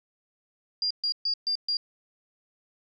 sine tone bursts, 4800 Hz, D8, 37 cents sharp, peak -24 dBFS, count 5, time 0.82-1.77 s, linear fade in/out 2 ms, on 86 ms, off 130 ms, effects none

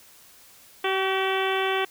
harmonic tone with a mistuned harmonic, 383.3 Hz, G4, 39 cents flat, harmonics 1 / 2 / 3 / 4 / 5 / 6 / 7 / 8 / 9, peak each -26 / -29 / -31 / -32 / -33 / -34 / -34 / -35 / -36 dBFS, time 0.84-1.85 s, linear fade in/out 5 ms, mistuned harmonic 3, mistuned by -22 cents, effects white hiss -52 dBFS RMS until 1.9 s

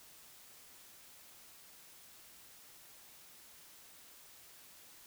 silence, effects white hiss -58 dBFS RMS until 5.06 s

